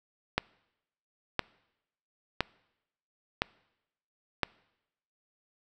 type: click train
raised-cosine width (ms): 0.3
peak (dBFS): -9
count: 5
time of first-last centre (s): 0.38-4.433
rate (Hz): 0.987
effects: noise-tail reverb RT60 0.9 s tail -24 dB re dry